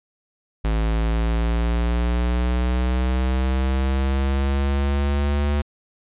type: linear sweep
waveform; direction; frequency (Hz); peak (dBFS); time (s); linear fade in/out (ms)
square; up; 54 to 73; -19; 0.64-5.62; 10
effects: resampled to 8000 Hz